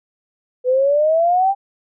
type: exponential sweep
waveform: sine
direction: up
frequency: 494.8 to 801 Hz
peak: -12 dBFS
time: 0.64-1.55 s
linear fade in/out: 50 ms
effects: none